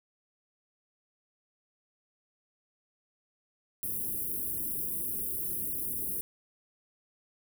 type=band-stop noise; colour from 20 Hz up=white; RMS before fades=-34 dBFS; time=3.83-6.21 s; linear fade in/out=0 ms; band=430 to 10000 Hz; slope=48 dB/octave; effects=none